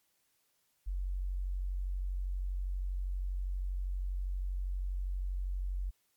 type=tone; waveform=sine; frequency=46.25 Hz; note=F#1; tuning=in tune; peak=-32 dBFS; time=0.86-5.91 s; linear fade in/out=20 ms; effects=white hiss -75 dBFS RMS until 6.16 s + MP3 96 kbps